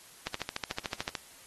click train, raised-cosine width 0.2 ms, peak -15 dBFS, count 13, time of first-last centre 0.27-1.152 s, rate 13.6 Hz, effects white hiss -54 dBFS RMS until 1.46 s + AAC 32 kbps

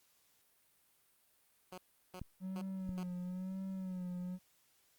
10% pulse tone bursts, 183.2 Hz, F#3, 17 cents flat, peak -38 dBFS, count 4, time 1.72-3.032 s, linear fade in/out 2 ms, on 58 ms, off 360 ms
clicks, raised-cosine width 5 ms, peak -31 dBFS, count 2, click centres 2.216 / 2.892 s
triangle tone with vibrato, 185 Hz, F#3, in tune, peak -37 dBFS, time 2.4-4.39 s, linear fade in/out 50 ms, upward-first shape sine, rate 1 Hz, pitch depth 59 cents each way
effects white hiss -72 dBFS RMS until 4.98 s + Opus 48 kbps

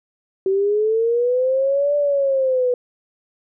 sine linear two-way sweep, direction up then down, 378.7 to 585 to 490.1 Hz, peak -15 dBFS, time 0.46-2.74 s, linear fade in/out 2 ms, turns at 1.96 s, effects none

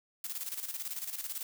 blue noise with tremolo, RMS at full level -37 dBFS, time 0.24-1.43 s, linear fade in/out 2 ms, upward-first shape square, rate 18 Hz, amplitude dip 65%, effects none

